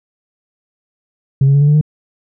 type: tone with pitch steps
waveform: sine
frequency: 135.8 / 138.89 / 142.06 / 145.29 / 148.61 / 151.99 Hz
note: C#3 / C#3 / C#3 / D3 / D3 / D#3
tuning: -35 / +4 / +43 / -18 / +21 / -40 cents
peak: -5 dBFS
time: 1.41-1.812 s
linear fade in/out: 5 ms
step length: 67 ms
effects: tanh soft clip ceiling -5 dBFS